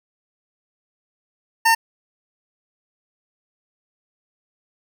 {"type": "tone", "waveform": "25% pulse", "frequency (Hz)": 908, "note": "A#5", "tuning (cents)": -46, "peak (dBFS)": -9, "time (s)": [1.65, 1.75], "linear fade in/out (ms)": 10, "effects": []}